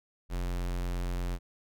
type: tone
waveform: square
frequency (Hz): 44.29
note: F1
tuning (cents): +25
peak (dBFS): -31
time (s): 0.29-1.39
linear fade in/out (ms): 50
effects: none